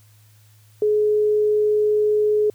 sine tone, 422.6 Hz, G#4, 30 cents sharp, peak -15 dBFS, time 0.82-2.5 s, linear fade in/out 2 ms, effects added 106 Hz sine -50 dBFS peak until 2.54 s + white hiss -58 dBFS RMS until 2.54 s

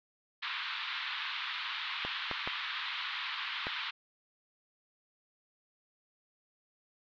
white band-pass noise, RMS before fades -38 dBFS, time 0.42-3.91 s, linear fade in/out 10 ms, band 970 to 3900 Hz, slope 48 dB/octave
clicks, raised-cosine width 0.5 ms, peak -19 dBFS, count 4, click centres 2.05 / 2.313 / 2.475 / 3.669 s
effects none

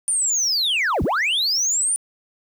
sine linear two-way sweep, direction down then up, 9370 to 33.13 to 9370 Hz, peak -15 dBFS, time 0.08-1.96 s, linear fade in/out 0 ms, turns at 1.03 s, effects tanh soft clip ceiling -17 dBFS + 8-bit

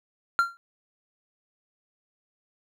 triangle tone with exponential decay, 1380 Hz, F6, 21 cents flat, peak -13 dBFS, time 0.39-0.57 s, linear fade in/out 0 ms, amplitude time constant 38 ms, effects none

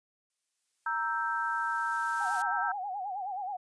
blue noise with exponential growth, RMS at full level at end -41 dBFS, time 0.3-2.42 s, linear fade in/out 1 ms, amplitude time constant 460 ms
sine chord, E diminished, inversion second, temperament equal, 932.3 / 1318.5 / 1568 Hz, Bb5 / E6 / G6, 0 / 0 / 0 cents, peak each -33 dBFS, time 0.86-2.72 s, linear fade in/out 5 ms
sine tone with vibrato, 779 Hz, G5, 11 cents flat, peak -33 dBFS, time 2.2-3.57 s, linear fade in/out 10 ms, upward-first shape sine, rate 9.4 Hz, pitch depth 120 cents each way
effects resampled to 22050 Hz

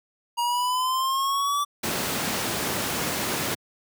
square exponential sweep, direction up, 947 to 1162 Hz, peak -23 dBFS, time 0.37-1.65 s, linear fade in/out 20 ms
pink noise, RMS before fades -26 dBFS, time 1.83-3.55 s, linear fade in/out 10 ms
effects high-pass 150 Hz 12 dB/octave

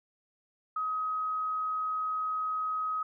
sine tone, 1265 Hz, D#6, 28 cents sharp, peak -29 dBFS, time 0.76-3.03 s, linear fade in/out 5 ms, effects none

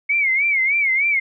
sine tone with vibrato, 2205 Hz, C#7, 10 cents flat, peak -15 dBFS, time 0.09-1.2 s, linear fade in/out 10 ms, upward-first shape sine, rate 3.3 Hz, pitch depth 120 cents each way, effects none

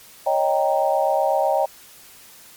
sine chord, Eb dominant seventh, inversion third, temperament equal, 554.4 / 622.3 / 784 / 932.3 Hz, Db5 / Eb5 / G5 / Bb5, 0 / 0 / 0 / 0 cents, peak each -22 / -21 / -21 / -26 dBFS, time 0.26-1.66 s, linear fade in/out 10 ms, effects white hiss -46 dBFS RMS until 2.56 s + MP3 96 kbps

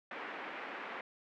white band-pass noise, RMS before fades -44 dBFS, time 0.11-1.01 s, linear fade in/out 2 ms, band 240 to 2200 Hz, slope 24 dB/octave, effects none

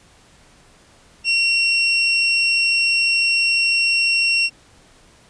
30% pulse tone, 2734 Hz, F7, 37 cents flat, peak -12 dBFS, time 1.24-4.5 s, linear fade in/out 50 ms, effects pink hiss -51 dBFS RMS until 5.29 s + resampled to 22050 Hz

